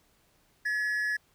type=tone pair together; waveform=triangle; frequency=1703.9 / 1913 Hz; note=G#6 / A#6; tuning=+44 / +44 cents; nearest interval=major second; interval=200 cents; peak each=-26 / -33 dBFS; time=0.65-1.17 s; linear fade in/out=10 ms; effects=pink hiss -67 dBFS RMS until 1.34 s